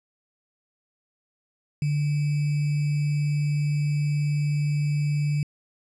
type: tone with sample-and-hold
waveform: sine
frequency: 146.83 Hz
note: D3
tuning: in tune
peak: -21 dBFS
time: 1.82-5.43 s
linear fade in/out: 2 ms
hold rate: 2450 Hz
effects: resampled to 22050 Hz